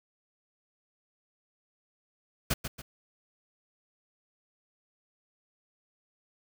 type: noise with echo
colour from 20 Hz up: pink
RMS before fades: -27 dBFS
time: 2.5-2.54 s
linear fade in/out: 10 ms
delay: 140 ms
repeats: 2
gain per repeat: -8 dB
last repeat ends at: 2.82 s
effects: none